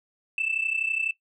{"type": "tone pair together", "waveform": "sine", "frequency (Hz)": [2629, 2661], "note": ["E7", "E7"], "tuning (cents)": [-5, 16], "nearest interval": "unison", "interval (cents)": 21, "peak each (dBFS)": -26, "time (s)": [0.38, 1.11], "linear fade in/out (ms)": 2, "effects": ["noise-tail reverb RT60 0.1 s tail -18 dB re dry", "tanh soft clip ceiling -18 dBFS"]}